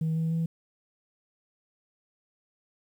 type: tone with pitch steps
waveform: sine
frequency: 160 / 162.23 / 164.5 Hz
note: D#3 / E3 / E3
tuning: +49 / -27 / -3 cents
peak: -23 dBFS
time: 0.01-0.46 s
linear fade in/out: 5 ms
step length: 150 ms
effects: tanh soft clip ceiling -23 dBFS + 10-bit